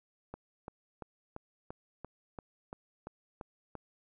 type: click train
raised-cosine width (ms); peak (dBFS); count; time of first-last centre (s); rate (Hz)
1; -28; 11; 0.34-3.753; 2.93
effects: none